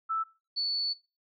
sine tone pair in turn, 1318.5 / 4454 Hz, E6 / C#8, 0 / +7 cents, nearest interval octave + major sixth, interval 2107 cents, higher second, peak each -27 dBFS, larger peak neither, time 0.09-0.24 / 0.56-0.94 s, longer second, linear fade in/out 20 ms, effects noise-tail reverb RT60 0.3 s tail -20 dB re dry

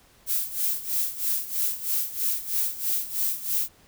violet noise with tremolo, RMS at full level -24 dBFS, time 0.26-3.69 s, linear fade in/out 50 ms, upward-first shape sine, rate 3.1 Hz, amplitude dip 80%, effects pink hiss -57 dBFS RMS until 3.87 s

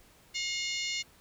harmonic tone with a mistuned harmonic, 716 Hz, F5, 43 cents sharp, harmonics 3 / 4 / 5 / 6 / 7 / 8 / 9 / 10, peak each -36 / -38 / -41 / -38 / -44 / -44 / -45 / -43 dBFS, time 0.34-1.03 s, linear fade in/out 20 ms, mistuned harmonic 7, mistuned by +43 cents, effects pink hiss -60 dBFS RMS until 1.2 s

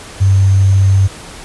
sine tone with sample-and-hold, 96.9 Hz, G2, 20 cents flat, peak -6 dBFS, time 0.2-1.08 s, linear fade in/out 20 ms, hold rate 6300 Hz, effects pink hiss -32 dBFS RMS until 1.44 s + resampled to 24000 Hz

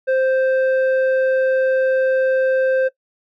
square tone with low-pass filter, 523.3 Hz, C5, in tune, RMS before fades -17 dBFS, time 0.07-2.89 s, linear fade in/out 20 ms, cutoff 1200 Hz, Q 2.3, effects noise-tail reverb RT60 0.1 s tail -19 dB re dry

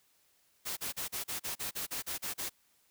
white noise bursts, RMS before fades -37 dBFS, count 12, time 0.65-2.497 s, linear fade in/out 20 ms, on 120 ms, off 37 ms, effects white hiss -70 dBFS RMS until 2.9 s

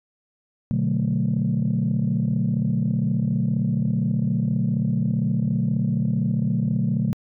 sine chord, B minor seventh, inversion none, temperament equal with one note detuned, 122.69 / 146.83 / 185 / 220 Hz, B2 / D3 / F#3 / A3, -11 / 0 / 0 / 0 cents, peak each -24 dBFS, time 0.71-7.13 s, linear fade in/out 0 ms, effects tanh soft clip ceiling -13 dBFS

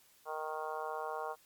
harmonic tone, 155.56 Hz, D#3, in tune, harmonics 3 / 4 / 5 / 6 / 7 / 8 / 9, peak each -43 / -44 / -42 / -45 / -43 / -50 / -48 dBFS, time 0.25-1.36 s, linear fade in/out 50 ms, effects white hiss -65 dBFS RMS until 1.45 s + MP3 96 kbps

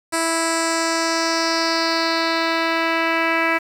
10% pulse tone with low-pass filter sweep, 328.8 Hz, E4, 4 cents flat, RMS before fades -20 dBFS, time 0.12-3.59 s, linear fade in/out 20 ms, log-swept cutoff 9300 to 2400 Hz, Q 3.1, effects 7-bit

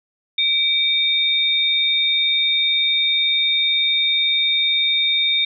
sine tone pair together, 2309 / 3671 Hz, D7 / A#7, -30 / -27 cents, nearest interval minor sixth, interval 803 cents, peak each -22 / -16 dBFS, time 0.38-5.45 s, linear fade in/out 5 ms, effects none

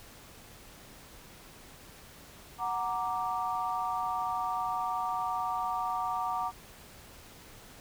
sine chord, Gb augmented, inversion none, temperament equal, 740 / 932.3 / 1174.7 Hz, Gb5 / Bb5 / D6, 0 / 0 / 0 cents, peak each -34 dBFS, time 2.58-6.52 s, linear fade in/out 50 ms, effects pink hiss -52 dBFS RMS until 7.8 s

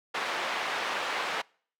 pink band-pass noise, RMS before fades -32 dBFS, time 0.14-1.42 s, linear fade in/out 10 ms, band 720 to 2900 Hz, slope 12 dB/octave, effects noise-tail reverb RT60 0.5 s tail -26 dB re dry

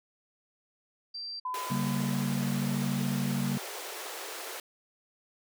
sine tone, 4701 Hz, D8, 1 cent sharp, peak -36 dBFS, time 1.14-1.4 s, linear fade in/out 10 ms
sine tone with exponential decay, 1009 Hz, B5, 37 cents sharp, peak -30 dBFS, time 1.45-3.06 s, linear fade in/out 5 ms, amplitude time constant 350 ms
pink high-pass noise, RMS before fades -40 dBFS, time 1.54-4.6 s, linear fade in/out 2 ms, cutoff 360 Hz, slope 48 dB/octave
sine chord, G diminished, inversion second, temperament equal with one note detuned, 138.59 / 191.96 / 233.1 Hz, Db3 / G3 / Bb3, 0 / -36 / 0 cents, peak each -32 dBFS, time 1.7-3.58 s, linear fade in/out 10 ms
effects none

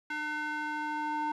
square tone with band-pass filter sweep, 302.2 Hz, D4, 50 cents sharp, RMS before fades -34 dBFS, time 0.1-1.32 s, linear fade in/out 5 ms, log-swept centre 1700 to 950 Hz, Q 2.5, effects none

